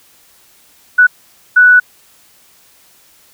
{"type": "tone bursts at uneven times", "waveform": "sine", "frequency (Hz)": 1480, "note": "F#6", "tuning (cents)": 0, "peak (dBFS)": -3, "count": 2, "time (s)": [[0.98, 1.07], [1.56, 1.8]], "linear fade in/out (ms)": 10, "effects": ["white hiss -48 dBFS RMS until 3.33 s"]}